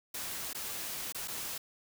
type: noise with dropouts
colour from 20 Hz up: white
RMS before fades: -39 dBFS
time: 0.14-1.58 s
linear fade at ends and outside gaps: 5 ms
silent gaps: 0.532-0.547 / 1.124-1.146 / 1.276-1.281 s
effects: none